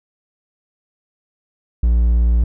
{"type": "tone", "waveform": "triangle", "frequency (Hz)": 58.27, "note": "A#1", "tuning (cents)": 0, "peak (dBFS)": -9, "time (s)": [1.83, 2.44], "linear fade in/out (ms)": 5, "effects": []}